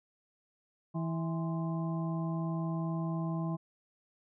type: harmonic tone with a mistuned harmonic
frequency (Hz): 163.8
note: E3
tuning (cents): -11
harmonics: 1 / 2 / 4 / 5 / 6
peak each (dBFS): -32 / -40 / -44 / -48 / -45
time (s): 0.94-3.57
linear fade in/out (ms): 20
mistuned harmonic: 6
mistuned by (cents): +100
effects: none